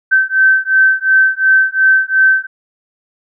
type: beating tone pair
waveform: sine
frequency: 1543 / 1545.8 Hz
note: G6 / G6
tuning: -28 / -25 cents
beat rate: 2.8 Hz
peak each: -11 dBFS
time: 0.11-2.47 s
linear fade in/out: 20 ms
effects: none